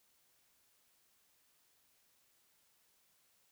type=silence; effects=white hiss -73 dBFS RMS until 3.51 s